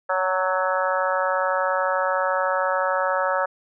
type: harmonic tone with a mistuned harmonic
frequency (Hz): 186.3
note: F#3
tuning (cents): +12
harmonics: 3 / 4 / 5 / 6 / 7 / 8 / 9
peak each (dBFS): -24 / -30 / -27 / -31 / -26 / -31 / -30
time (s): 0.09-3.46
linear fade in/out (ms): 10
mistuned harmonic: 5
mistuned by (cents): -20
effects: none